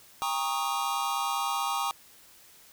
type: chord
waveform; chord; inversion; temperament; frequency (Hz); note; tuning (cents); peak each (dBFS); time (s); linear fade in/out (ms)
square; Eb dominant seventh; first; equal with one note detuned; 802.8 / 932.3 / 1108.7 / 1244.5; G5 / Bb5 / Db6 / Eb6; +41 / 0 / 0 / 0; -34; 0.22-1.91; 0
effects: white hiss -55 dBFS RMS until 2.72 s